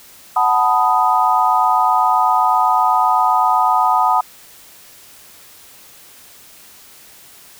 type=chord; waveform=sine; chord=B dominant seventh; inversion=second; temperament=equal; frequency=740 / 880 / 987.8 / 1244.5 Hz; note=F#5 / A5 / B5 / D#6; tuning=0 / 0 / 0 / 0 cents; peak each=-17 dBFS; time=0.36-4.21 s; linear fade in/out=5 ms; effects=white hiss -43 dBFS RMS until 7.59 s